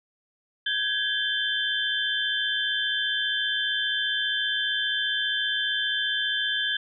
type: tone cluster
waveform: sine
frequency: 1556 / 1671 / 3124 / 3497 Hz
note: G6 / G#6 / G7 / A7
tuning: -13 / +10 / -7 / -11 cents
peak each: -34 / -28 / -28 / -30 dBFS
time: 0.66-6.77 s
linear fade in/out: 5 ms
effects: none